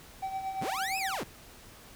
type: tone with tremolo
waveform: triangle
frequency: 769 Hz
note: G5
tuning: 33 cents flat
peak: -28 dBFS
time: 0.22-1.16 s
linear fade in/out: 10 ms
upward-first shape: triangle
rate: 8.7 Hz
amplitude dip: 65%
type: linear two-way sweep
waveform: sawtooth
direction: up then down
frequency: 75.5 to 2640 to 75.5 Hz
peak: -29 dBFS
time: 0.61-1.24 s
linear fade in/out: 10 ms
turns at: 0.98 s
effects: pink hiss -52 dBFS RMS until 1.95 s